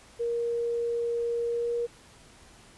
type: tone with pitch glide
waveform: sine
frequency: 470.3 to 473.6 Hz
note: A#4 to A#4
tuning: +15 to +27 cents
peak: -26 dBFS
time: 0.19-1.87 s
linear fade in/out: 20 ms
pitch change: +12 cents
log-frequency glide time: 1.47-1.75 s
effects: pink hiss -54 dBFS RMS until 2.77 s + resampled to 24000 Hz